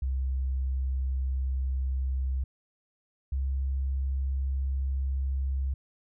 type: tone pair in turn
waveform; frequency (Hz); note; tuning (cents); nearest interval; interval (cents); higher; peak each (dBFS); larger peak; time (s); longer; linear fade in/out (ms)
sine; 65.6 / 67.09; C2 / C2; +5 / +44; unison; 39; second; -26; neither; 0.02-2.44 / 3.32-5.74; neither; 5
effects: none